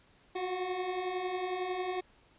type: beating tone pair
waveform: 25% pulse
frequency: 357.6 / 368.6 Hz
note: F4 / F#4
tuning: +41 / -7 cents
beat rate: 11 Hz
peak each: -36 / -30 dBFS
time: 0.35-2.01 s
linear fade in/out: 10 ms
effects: pink hiss -64 dBFS RMS until 2.38 s + resampled to 8000 Hz